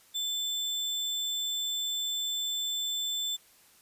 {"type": "tone with sample-and-hold", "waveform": "sine", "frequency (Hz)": 3520, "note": "A7", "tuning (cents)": 0, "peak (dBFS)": -29, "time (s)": [0.14, 3.37], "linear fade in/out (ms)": 20, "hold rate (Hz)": 11025, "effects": ["white hiss -60 dBFS RMS until 3.81 s", "resampled to 32000 Hz"]}